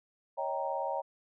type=chord; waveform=sine; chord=Eb dominant seventh; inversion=third; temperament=equal with one note detuned; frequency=554.4 / 632.4 / 784 / 932.3 Hz; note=Db5 / Eb5 / G5 / Bb5; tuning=0 / +28 / 0 / 0 cents; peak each=-36 / -38 / -37 / -36 dBFS; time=0.37-1.02 s; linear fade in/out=20 ms; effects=none